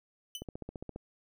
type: tone with exponential decay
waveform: sawtooth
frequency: 3010 Hz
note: F#7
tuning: 29 cents sharp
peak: -31 dBFS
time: 0.35-0.44 s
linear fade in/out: 1 ms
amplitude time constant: 19 ms
type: click train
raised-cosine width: 2 ms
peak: -27 dBFS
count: 9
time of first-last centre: 0.42-0.961 s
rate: 14.8 Hz
effects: none